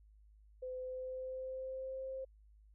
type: tone with pitch glide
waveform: sine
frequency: 510 to 528 Hz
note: C5 to C5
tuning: -44 to +16 cents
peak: -40 dBFS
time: 0.62-2.25 s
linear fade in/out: 10 ms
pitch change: +60 cents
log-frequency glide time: 0.78-2.04 s
effects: added 52 Hz sine -60 dBFS peak until 2.74 s